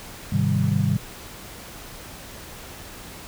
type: chord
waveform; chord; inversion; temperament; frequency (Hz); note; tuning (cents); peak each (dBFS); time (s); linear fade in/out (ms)
sine; Ab major seventh; none; equal; 103.83 / 130.81 / 155.56 / 196; Ab2 / C3 / Eb3 / G3; 0 / 0 / 0 / 0; -24; 0.32-0.97; 5
effects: pink hiss -40 dBFS RMS until 3.27 s